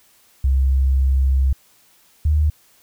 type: tone pair in turn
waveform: sine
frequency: 66.6 / 75.7 Hz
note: C2 / D#2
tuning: +31 / -47 cents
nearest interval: major second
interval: 222 cents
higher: second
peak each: -13 / -13 dBFS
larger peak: neither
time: 0.44-1.53 / 2.25-2.5 s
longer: first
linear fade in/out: 5 ms
effects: white hiss -55 dBFS RMS until 2.82 s